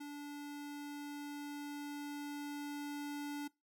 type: tone with level ramp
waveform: square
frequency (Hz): 290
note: D4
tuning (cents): -22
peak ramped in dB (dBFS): -45 to -40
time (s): 0-3.48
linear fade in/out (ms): 10
effects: noise-tail reverb RT60 0.2 s tail -21 dB re dry